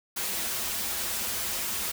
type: noise with comb filter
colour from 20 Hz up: white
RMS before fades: -31 dBFS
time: 0.16-1.92 s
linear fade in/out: 10 ms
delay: 6.8 ms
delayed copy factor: -0.8
effects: none